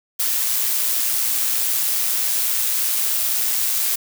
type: noise with amplitude modulation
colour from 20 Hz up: blue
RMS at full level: -19 dBFS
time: 0.19-3.96 s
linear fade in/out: 10 ms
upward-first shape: sine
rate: 118 Hz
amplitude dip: 30%
effects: none